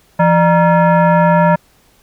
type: tone with frequency modulation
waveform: sine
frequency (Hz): 170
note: F3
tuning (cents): -46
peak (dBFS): -7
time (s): 0.19-1.56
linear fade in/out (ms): 10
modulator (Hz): 772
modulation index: 1.3
effects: pink hiss -52 dBFS RMS until 2.02 s